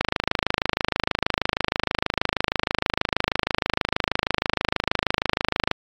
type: click train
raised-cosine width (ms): 0.3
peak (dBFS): -3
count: 151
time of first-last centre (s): 0.01-5.713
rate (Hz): 26.3
effects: AAC 64 kbps